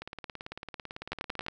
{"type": "two click trains", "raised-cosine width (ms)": 0.3, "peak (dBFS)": [-23, -16], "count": [27, 5], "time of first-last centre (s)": [[0.02, 1.464], [1.12, 1.484]], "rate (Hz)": [18, 11], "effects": []}